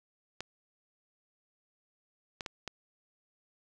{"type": "clicks", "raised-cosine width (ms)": 0.2, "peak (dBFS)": -20, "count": 4, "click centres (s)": [0.406, 2.408, 2.462, 2.677], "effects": []}